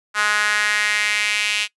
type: tone with high-pass filter sweep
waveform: sawtooth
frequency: 209.2 Hz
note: G#3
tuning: 13 cents sharp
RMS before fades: -20 dBFS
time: 0.14-1.68 s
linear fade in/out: 50 ms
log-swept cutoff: 1400 to 2700 Hz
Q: 3.2
effects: noise-tail reverb RT60 0.1 s tail -19 dB re dry + resampled to 24000 Hz